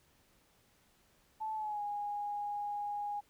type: tone with pitch glide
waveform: sine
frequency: 872 to 823.1 Hz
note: A5 to G#5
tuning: -16 to -16 cents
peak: -35 dBFS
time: 1.4-3.21 s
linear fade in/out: 20 ms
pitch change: -100 cents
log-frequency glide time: 1.55-1.82 s
effects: pink hiss -69 dBFS RMS until 3.29 s